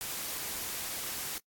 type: noise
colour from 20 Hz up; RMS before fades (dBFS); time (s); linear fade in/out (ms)
white; -37; 0.01-1.38; 0
effects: noise-tail reverb RT60 0.1 s tail -23 dB re dry + AAC 64 kbps